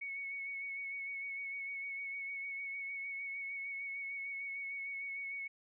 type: tone with vibrato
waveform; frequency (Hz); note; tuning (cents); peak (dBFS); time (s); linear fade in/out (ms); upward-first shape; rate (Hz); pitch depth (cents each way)
sine; 2217; C#7; 0; -39; 0.01-5.48; 10; sine; 6.6; 23
effects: none